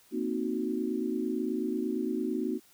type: chord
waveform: sine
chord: C half-diminished seventh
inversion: third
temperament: equal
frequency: 233.1 / 261.6 / 311.1 / 370 Hz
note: Bb3 / C4 / Eb4 / Gb4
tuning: 0 / 0 / 0 / 0 cents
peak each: -34 dBFS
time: 0.11-2.6 s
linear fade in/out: 50 ms
effects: white hiss -61 dBFS RMS until 2.73 s